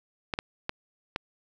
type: clicks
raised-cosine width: 0.3 ms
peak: -13 dBFS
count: 4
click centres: 0.338 / 0.389 / 0.694 / 1.161 s
effects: none